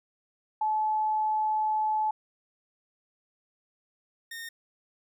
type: tone pair in turn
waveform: sine / sawtooth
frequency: 862 / 1837.1 Hz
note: A5 / A#6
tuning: -36 / -26 cents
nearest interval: octave + minor second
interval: 1310 cents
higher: second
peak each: -24 / -34 dBFS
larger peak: first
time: 0.61-2.11 / 4.31-4.49 s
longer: first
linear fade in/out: 5 ms
effects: none